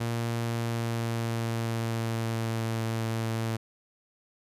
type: tone with pitch glide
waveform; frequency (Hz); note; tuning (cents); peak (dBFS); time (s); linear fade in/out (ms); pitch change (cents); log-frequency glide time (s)
sawtooth; 116.54 to 113.03; A#2 to A2; 0 to +47; -24; 0-3.57; 10; -53; 0.37-2.78
effects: resampled to 32000 Hz